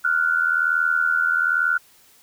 sine tone pair together, 1400.9 / 1482 Hz, F6 / F#6, +5 / +2 cents, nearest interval minor second, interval 97 cents, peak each -20 dBFS, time 0.04-1.78 s, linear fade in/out 10 ms, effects white hiss -54 dBFS RMS until 2.22 s

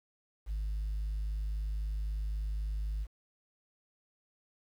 sine tone, 51.91 Hz, G#1, in tune, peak -30 dBFS, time 0.46-3.07 s, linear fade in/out 50 ms, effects tanh soft clip ceiling -30 dBFS + 10-bit

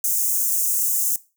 white high-pass noise, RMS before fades -21 dBFS, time 0.04-1.16 s, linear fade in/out 2 ms, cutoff 6300 Hz, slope 48 dB/octave, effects noise-tail reverb RT60 0.3 s tail -19 dB re dry

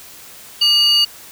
sine tone pair together, 2875 / 4569 Hz, F7 / D8, +50 / -48 cents, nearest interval minor sixth, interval 802 cents, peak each -11 dBFS, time 0.61-1.05 s, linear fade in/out 10 ms, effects tanh soft clip ceiling -7 dBFS + white hiss -39 dBFS RMS until 1.31 s

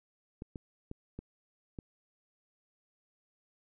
clicks, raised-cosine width 3 ms, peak -28 dBFS, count 5, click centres 0.421 / 0.558 / 0.914 / 1.19 / 1.788 s, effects none

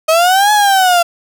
35% pulse linear two-way sweep, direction up then down, 626 to 850 to 680 Hz, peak -6 dBFS, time 0.08-1.03 s, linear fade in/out 10 ms, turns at 0.52 s, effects none

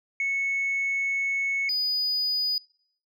sine tone pair in turn, 2205 / 4950 Hz, C#7 / D#8, -10 / -10 cents, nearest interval octave + major second, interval 1400 cents, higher second, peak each -22 dBFS, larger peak neither, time 0.2-1.69 / 1.69-2.58 s, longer first, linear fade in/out 2 ms, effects noise-tail reverb RT60 0.7 s tail -26 dB re dry + tanh soft clip ceiling -21 dBFS

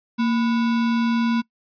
sine tone with sample-and-hold, 231.2 Hz, A#3, 14 cents flat, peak -17 dBFS, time 0.18-1.42 s, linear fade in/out 20 ms, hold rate 1225 Hz, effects noise-tail reverb RT60 0.1 s tail -23 dB re dry + resampled to 11025 Hz

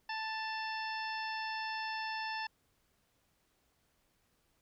harmonic tone with a mistuned harmonic, 880 Hz, A5, in tune, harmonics 1 / 2 / 3 / 4 / 5 / 6, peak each -39 / -41 / -45 / -51 / -51 / -47 dBFS, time 0.09-2.47 s, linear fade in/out 5 ms, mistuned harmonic 3, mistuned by +27 cents, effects pink hiss -75 dBFS RMS until 4.61 s

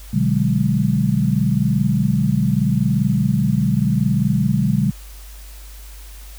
sine chord, G# half-diminished seventh, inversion first, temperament just, 124.59 / 149.51 / 186.89 / 207.7 Hz, B2 / D3 / F#3 / G#3, +16 / +31 / +18 / 0 cents, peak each -20 dBFS, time 0.13-4.91 s, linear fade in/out 10 ms, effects added 50 Hz sine -35 dBFS peak until 6.38 s + white hiss -44 dBFS RMS until 6.38 s

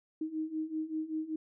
sine beating tone pair, 311.1 / 316.3 Hz, D#4 / D#4, 0 / +29 cents, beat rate 5.2 Hz, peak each -38 / -35 dBFS, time 0.21-1.36 s, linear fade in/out 5 ms, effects none

